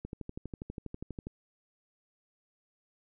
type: click train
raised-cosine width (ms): 3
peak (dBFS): -26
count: 16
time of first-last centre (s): 0.05-1.27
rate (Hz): 12.3
effects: none